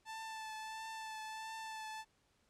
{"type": "tone with vibrato", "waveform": "sawtooth", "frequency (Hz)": 880, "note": "A5", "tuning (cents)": 0, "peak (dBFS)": -40, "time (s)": [0.05, 2.05], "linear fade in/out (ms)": 50, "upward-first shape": "triangle", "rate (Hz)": 1.5, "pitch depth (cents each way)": 22, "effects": ["pink hiss -75 dBFS RMS until 2.49 s", "low-pass 9000 Hz 12 dB/octave"]}